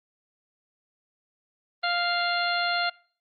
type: harmonic tone with a mistuned harmonic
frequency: 698.5 Hz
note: F5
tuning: in tune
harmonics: 1 / 2 / 3 / 4 / 5 / 6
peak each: -28 / -28 / -33 / -35 / -36 / -31 dBFS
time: 1.83-2.9 s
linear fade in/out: 10 ms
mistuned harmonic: 5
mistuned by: -18 cents
effects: noise-tail reverb RT60 0.5 s tail -24 dB re dry + Opus 32 kbps